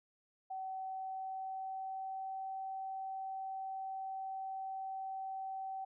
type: tone with pitch glide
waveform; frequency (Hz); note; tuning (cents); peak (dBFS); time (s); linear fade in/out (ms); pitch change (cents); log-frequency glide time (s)
sine; 761 to 768.1; F#5 to G5; +48 to -35; -39; 0.5-5.85; 10; +17; 0.74-2.51
effects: none